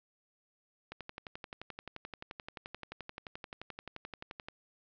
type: click train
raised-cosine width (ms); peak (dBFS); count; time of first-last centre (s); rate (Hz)
0.3; -26; 42; 0.92-4.485; 11.5
effects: low-pass 5000 Hz 12 dB/octave